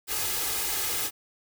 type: noise with comb filter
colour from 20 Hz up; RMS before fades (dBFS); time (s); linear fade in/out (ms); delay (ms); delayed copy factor
white; -29; 0.07-1.11; 50; 2.4; +0.65
effects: none